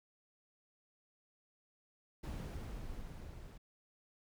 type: noise with level ramp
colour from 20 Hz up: brown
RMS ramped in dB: -41 to -51 dBFS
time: 2.23-3.58 s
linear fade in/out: 10 ms
effects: none